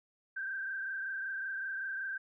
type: tone with frequency modulation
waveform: sine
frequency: 1571 Hz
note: G6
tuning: 3 cents sharp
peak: -35 dBFS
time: 0.36-2.18 s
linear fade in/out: 10 ms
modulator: 25.3 Hz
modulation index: 1.8
effects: none